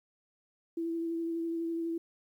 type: tone with vibrato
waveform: sine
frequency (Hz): 332.4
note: E4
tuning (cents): +15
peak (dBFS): -31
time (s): 0.77-1.98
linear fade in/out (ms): 5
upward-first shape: sine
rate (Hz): 12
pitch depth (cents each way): 16
effects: 11-bit